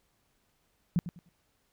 sine tone with echo, 172.5 Hz, F3, 21 cents flat, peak -22 dBFS, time 0.96-0.99 s, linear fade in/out 0 ms, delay 100 ms, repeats 3, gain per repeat -12 dB, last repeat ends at 1.29 s, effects pink hiss -73 dBFS RMS until 1.72 s

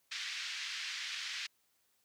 pink band-pass noise, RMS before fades -41 dBFS, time 0.11-1.47 s, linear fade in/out 10 ms, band 1800 to 5500 Hz, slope 24 dB/octave, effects white hiss -75 dBFS RMS until 2.04 s + high-pass 60 Hz 12 dB/octave

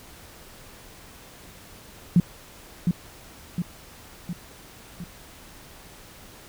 sine tone with echo, 174.61 Hz, F3, in tune, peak -12 dBFS, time 2.16-2.2 s, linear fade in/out 2 ms, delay 710 ms, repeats 4, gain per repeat -5 dB, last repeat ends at 5.04 s, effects pink hiss -47 dBFS RMS until 6.48 s

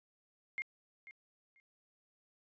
sine tone with echo, 2129 Hz, C7, 30 cents sharp, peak -35 dBFS, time 0.58-0.62 s, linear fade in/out 0 ms, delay 490 ms, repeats 2, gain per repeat -15 dB, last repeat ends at 1.6 s, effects resampled to 16000 Hz

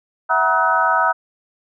sine tone cluster, 661 / 749 / 954 / 1277 / 1497 Hz, E5 / F#5 / A#5 / D#6 / F#6, +5 / +21 / +40 / +45 / +20 cents, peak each -23 / -22 / -19 / -18 / -20 dBFS, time 0.29-1.13 s, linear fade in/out 20 ms, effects none

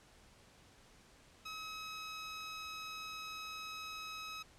15% pulse tone, 1278 Hz, D#6, 46 cents sharp, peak -37 dBFS, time 1.45-4.43 s, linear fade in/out 10 ms, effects pink hiss -63 dBFS RMS until 4.58 s + low-pass 9000 Hz 12 dB/octave

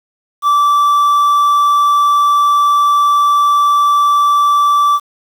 triangle tone with quantisation, 1163 Hz, D6, 17 cents flat, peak -6 dBFS, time 0.42-5 s, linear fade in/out 50 ms, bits 6, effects none

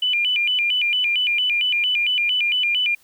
sine tone with vibrato, 2680 Hz, E7, 28 cents sharp, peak -17 dBFS, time 0.02-2.95 s, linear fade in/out 5 ms, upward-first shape square, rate 4.4 Hz, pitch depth 190 cents each way, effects white hiss -56 dBFS RMS until 3.03 s

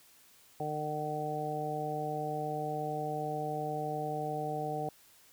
harmonic tone, 151.4 Hz, D#3, 47 cents flat, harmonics 1 / 2 / 3 / 4 / 5, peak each -40 / -43 / -39 / -41 / -36 dBFS, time 0.6-4.89 s, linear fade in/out 2 ms, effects white hiss -61 dBFS RMS until 5.32 s

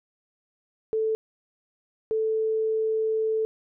sine tone pair in turn, 439.9 / 439.9 Hz, A4 / A4, 0 / 0 cents, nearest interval unison, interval 0 cents, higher neither, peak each -22 dBFS, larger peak neither, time 0.93-1.15 / 2.11-3.45 s, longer second, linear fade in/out 0 ms, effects none

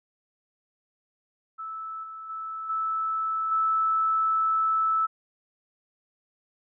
sine tone with level steps, 1311 Hz, E6, 10 cents flat, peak -33 / -37 / -32 / -25 / -21 dBFS, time 1.58-5.07 s, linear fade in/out 20 ms, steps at 2.03 / 2.29 / 2.69 / 3.51 s, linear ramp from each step 10 ms, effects none

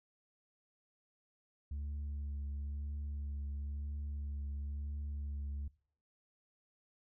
sine tone with vibrato, 71.8 Hz, D2, 39 cents flat, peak -35 dBFS, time 1.71-5.68 s, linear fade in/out 5 ms, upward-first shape triangle, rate 0.99 Hz, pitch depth 26 cents each way, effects noise-tail reverb RT60 0.5 s tail -24 dB re dry + tanh soft clip ceiling -37 dBFS

